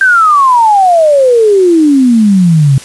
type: exponential sweep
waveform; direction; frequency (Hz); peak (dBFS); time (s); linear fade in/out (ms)
sine; down; 1588 to 130.81; -3; 0.01-2.78; 2
effects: white hiss -30 dBFS RMS until 2.84 s + resampled to 24000 Hz